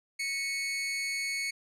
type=tone with amplitude modulation; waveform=sawtooth; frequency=2212 Hz; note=C#7; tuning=4 cents flat; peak=-25 dBFS; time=0.19-1.51 s; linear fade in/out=10 ms; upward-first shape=sine; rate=280 Hz; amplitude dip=45%; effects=low-pass 10000 Hz 12 dB/octave